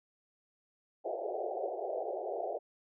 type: band-pass noise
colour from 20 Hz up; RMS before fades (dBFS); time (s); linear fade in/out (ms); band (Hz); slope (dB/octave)
white; -37; 1.04-2.59; 20; 360 to 770; 96
effects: none